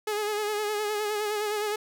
sawtooth tone with vibrato, 420.6 Hz, G#4, 22 cents sharp, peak -23 dBFS, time 0.07-1.76 s, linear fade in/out 5 ms, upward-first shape sine, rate 9.7 Hz, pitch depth 41 cents each way, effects none

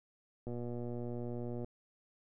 click train, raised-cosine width 2 ms, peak -29 dBFS, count 142, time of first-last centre 0.47-1.645 s, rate 120 Hz, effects none

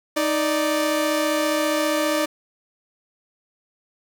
sawtooth tone pair together, 311.1 / 587.3 Hz, D#4 / D5, 0 / 0 cents, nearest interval major seventh, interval 1100 cents, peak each -19 / -18 dBFS, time 0.16-2.26 s, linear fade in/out 10 ms, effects 8-bit

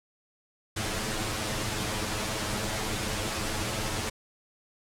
pink noise with comb filter, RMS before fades -31 dBFS, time 0.76-4.1 s, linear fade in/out 10 ms, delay 9.3 ms, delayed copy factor +1, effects low-pass 10000 Hz 12 dB/octave

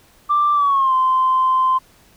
sine tone with pitch glide, 1178 to 1037.4 Hz, D6 to C6, +5 to -15 cents, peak -12 dBFS, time 0.29-1.79 s, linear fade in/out 20 ms, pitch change -220 cents, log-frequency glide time 0.54-0.94 s, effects tanh soft clip ceiling -8 dBFS + pink hiss -52 dBFS RMS until 2.16 s

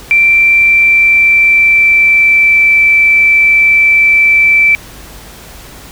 sine tone with pitch glide, 2349 to 2327 Hz, D7 to D7, 0 to -17 cents, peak -4 dBFS, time 0.11-4.75 s, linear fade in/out 0 ms, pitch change -17 cents, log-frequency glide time 0.56-2.8 s, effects added 50 Hz sine -36 dBFS peak until 5.91 s + pink hiss -33 dBFS RMS until 5.91 s

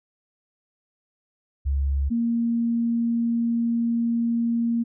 sine tone pair in turn, 69.3 / 233.1 Hz, C#2 / A#3, 0 / 0 cents, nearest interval octave + major sixth, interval 2100 cents, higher second, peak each -20 dBFS, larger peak neither, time 1.65-2.1 / 2.1-4.84 s, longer second, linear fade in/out 20 ms, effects none

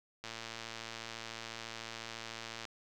click train, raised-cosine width 0.2 ms, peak -25 dBFS, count 276, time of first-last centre 0.24-2.652 s, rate 114 Hz, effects none

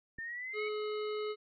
sine exponential sweep, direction up, 1791 to 2244 Hz, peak -38 dBFS, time 0.18-0.69 s, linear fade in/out 10 ms
click, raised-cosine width 3 ms, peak -38 dBFS, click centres 0.186 s
harmonic tone, 424.2 Hz, G#4, 37 cents sharp, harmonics 1 / 3 / 5 / 7 / 9 / 10, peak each -34 / -44 / -48 / -51 / -53 / -54 dBFS, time 0.53-1.36 s, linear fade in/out 50 ms
effects MP3 64 kbps

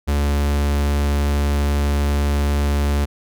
45% pulse tone, 71.9 Hz, D2, 36 cents flat, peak -16 dBFS, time 0.07-3.06 s, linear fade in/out 20 ms, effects none

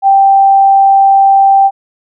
sine tone, 784 Hz, G5, in tune, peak -3 dBFS, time 0.02-1.71 s, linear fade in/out 50 ms, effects none

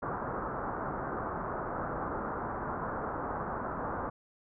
white low-pass noise, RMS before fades -36 dBFS, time 0.02-4.1 s, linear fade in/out 10 ms, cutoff 1400 Hz, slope 48 dB/octave, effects none

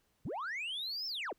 sine linear two-way sweep, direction up then down, 75.9 to 5400 to 247 Hz, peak -34 dBFS, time 0.25-1.33 s, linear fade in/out 5 ms, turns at 1.07 s, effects tanh soft clip ceiling -35 dBFS + pink hiss -75 dBFS RMS until 1.38 s

